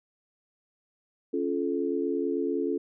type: chord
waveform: sine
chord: Db augmented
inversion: none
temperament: just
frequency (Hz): 277.2 / 346.5 / 433.1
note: Db4 / F4 / A4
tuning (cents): 0 / -14 / -27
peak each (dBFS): -30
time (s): 1.33-2.78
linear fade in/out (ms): 10
effects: none